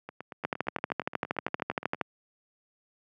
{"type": "two click trains", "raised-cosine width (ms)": 0.5, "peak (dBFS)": [-12, -24], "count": [21, 17], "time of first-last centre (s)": [[0.45, 2.013], [0.09, 1.946]], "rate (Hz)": [12.8, 8.62], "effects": ["high-pass 150 Hz 12 dB/octave"]}